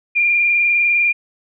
sine tone with vibrato, 2395 Hz, D7, 33 cents sharp, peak -12 dBFS, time 0.15-1.13 s, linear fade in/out 20 ms, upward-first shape sine, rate 20 Hz, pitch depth 33 cents each way, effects none

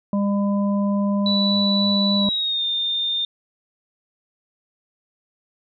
harmonic tone, 201.3 Hz, G3, 46 cents sharp, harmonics 1 / 3 / 5, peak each -18 / -28 / -32 dBFS, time 0.13-2.29 s, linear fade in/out 2 ms
sine tone with pitch glide, 3951 to 3623 Hz, B7 to A7, 0 to +50 cents, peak -20 dBFS, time 1.26-3.25 s, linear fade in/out 2 ms, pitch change -150 cents, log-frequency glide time 2.16-2.64 s
effects none

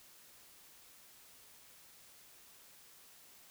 silence, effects white hiss -60 dBFS RMS until 3.5 s

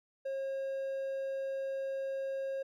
triangle tone, 540 Hz, C#5, 45 cents flat, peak -32 dBFS, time 0.25-2.63 s, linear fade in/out 10 ms, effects none

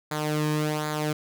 sawtooth tone with flanger, 152 Hz, D#3, 40 cents flat, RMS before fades -27 dBFS, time 0.11-1.13 s, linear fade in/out 5 ms, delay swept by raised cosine 0.35 to 1.45 ms, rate 1.3 Hz, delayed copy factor -0.65, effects none

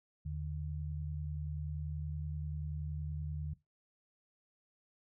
sine tone pair together, 79.5 / 149.94 Hz, D#2 / D3, +38 / +36 cents, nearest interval major seventh, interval 1098 cents, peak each -39 / -40 dBFS, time 0.25-3.54 s, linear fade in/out 10 ms, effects noise-tail reverb RT60 0.2 s tail -18 dB re dry

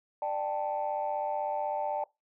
sine chord, D suspended fourth, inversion none, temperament equal with one note detuned, 594.2 / 784 / 880 Hz, D5 / G5 / A5, +20 / 0 / 0 cents, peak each -33 dBFS, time 0.22-2.04 s, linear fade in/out 2 ms, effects noise-tail reverb RT60 0.2 s tail -21 dB re dry + tanh soft clip ceiling -22 dBFS

